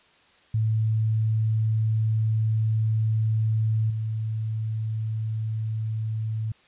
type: tone with level steps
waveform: sine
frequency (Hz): 110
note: A2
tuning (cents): 0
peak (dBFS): -20 / -25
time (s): 0.54-6.52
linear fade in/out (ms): 5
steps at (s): 3.9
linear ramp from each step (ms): 5
effects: white hiss -58 dBFS RMS until 6.67 s + resampled to 8000 Hz